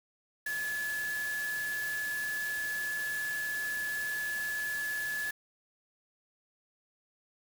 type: tone in noise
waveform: sine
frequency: 1714 Hz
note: A6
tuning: 46 cents flat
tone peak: -32 dBFS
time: 0.46-5.31 s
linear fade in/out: 5 ms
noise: white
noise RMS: -43 dBFS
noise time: 0.46-5.31 s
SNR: +8 dB
effects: none